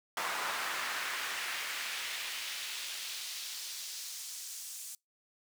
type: noise with high-pass filter sweep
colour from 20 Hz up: brown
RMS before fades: -39 dBFS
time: 0.17-4.95 s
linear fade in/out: 2 ms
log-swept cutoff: 1100 to 7600 Hz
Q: 1.2
effects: noise-tail reverb RT60 0.2 s tail -26 dB re dry